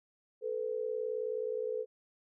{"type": "tone pair together", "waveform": "sine", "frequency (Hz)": [437.8, 497.1], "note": ["A4", "B4"], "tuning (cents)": [-9, 11], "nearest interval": "major second", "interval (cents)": 220, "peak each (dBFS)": [-35, -36], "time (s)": [0.41, 1.86], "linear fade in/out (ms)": 50, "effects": []}